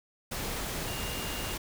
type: tone in noise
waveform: sine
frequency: 2816 Hz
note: F7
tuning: 14 cents sharp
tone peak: -42 dBFS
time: 0.87-1.54 s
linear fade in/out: 10 ms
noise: pink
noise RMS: -35 dBFS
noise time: 0.31-1.58 s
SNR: -10 dB
effects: none